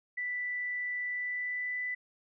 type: tone with pitch glide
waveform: sine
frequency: 1977 to 1990.8 Hz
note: B6 to B6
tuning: +1 to +13 cents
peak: -32 dBFS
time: 0.17-1.95 s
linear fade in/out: 10 ms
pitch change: +12 cents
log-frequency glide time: 1.07-1.82 s
effects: none